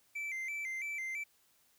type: tone with vibrato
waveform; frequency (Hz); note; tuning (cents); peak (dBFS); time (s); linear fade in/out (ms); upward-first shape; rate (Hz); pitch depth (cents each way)
triangle; 2200; C#7; -14; -35; 0.15-1.24; 10; square; 3; 94
effects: white hiss -70 dBFS RMS until 1.78 s